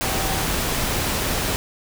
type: tone in noise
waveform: sine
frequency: 769 Hz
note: G5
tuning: 33 cents flat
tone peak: -31 dBFS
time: 0.04-0.43 s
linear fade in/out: 0 ms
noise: pink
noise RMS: -23 dBFS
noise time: 0.01-1.56 s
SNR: -11 dB
effects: none